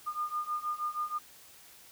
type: beating tone pair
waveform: sine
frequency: 1211 / 1217.3 Hz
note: D#6 / D#6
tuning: -47 / -38 cents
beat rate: 6.3 Hz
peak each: -36 / -34 dBFS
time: 0.06-1.19 s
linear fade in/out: 20 ms
effects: white hiss -55 dBFS RMS until 1.91 s